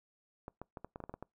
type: clicks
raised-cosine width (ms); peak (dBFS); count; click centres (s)
1; -29; 10; 0.481 / 0.616 / 0.772 / 0.846 / 0.959 / 1.003 / 1.039 / 1.095 / 1.14 / 1.226
effects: noise-tail reverb RT60 0.2 s tail -26 dB re dry